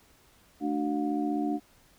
sine tone cluster, 220.1 / 295.5 / 370.7 / 716 Hz, A3 / D4 / F#4 / F5, +1 / +11 / +3 / +43 cents, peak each -34 / -28 / -37 / -35 dBFS, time 0.6-1.6 s, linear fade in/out 50 ms, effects pink hiss -61 dBFS RMS until 1.98 s

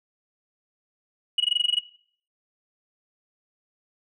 sine tone bursts, 2914 Hz, F#7, 27 cents flat, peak -16 dBFS, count 10, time 1.38-1.789 s, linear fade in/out 5 ms, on 22 ms, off 21 ms, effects noise-tail reverb RT60 0.5 s tail -17 dB re dry + tanh soft clip ceiling -15 dBFS

